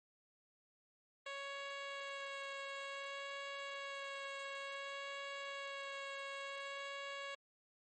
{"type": "tone with vibrato", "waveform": "10% pulse", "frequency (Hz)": 554.4, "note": "C#5", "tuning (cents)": 0, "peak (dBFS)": -35, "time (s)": [1.26, 7.35], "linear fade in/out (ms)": 5, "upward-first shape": "sine", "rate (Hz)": 0.56, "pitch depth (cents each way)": 9, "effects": ["low-pass 6000 Hz 12 dB/octave", "MP3 32 kbps"]}